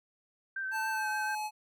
sine tone with vibrato, 1555 Hz, G6, 14 cents flat, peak -33 dBFS, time 0.56-1.35 s, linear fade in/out 5 ms, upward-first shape triangle, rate 7 Hz, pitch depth 30 cents each way
square tone with pitch glide, 880 to 852.5 Hz, A5 to G#5, 0 to +45 cents, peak -34 dBFS, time 0.71-1.51 s, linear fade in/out 50 ms, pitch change -55 cents, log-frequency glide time 0.93-1.06 s
effects none

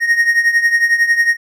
triangle tone with tremolo, 1864.7 Hz, A#6, in tune, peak -5 dBFS, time 0-1.37 s, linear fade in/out 50 ms, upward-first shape triangle, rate 11 Hz, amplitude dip 80%, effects none

